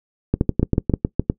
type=clicks; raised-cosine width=3 ms; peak=-3 dBFS; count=12; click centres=0.34 / 0.411 / 0.493 / 0.596 / 0.63 / 0.733 / 0.781 / 0.897 / 0.938 / 1.049 / 1.196 / 1.299 s; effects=noise-tail reverb RT60 0.1 s tail -21 dB re dry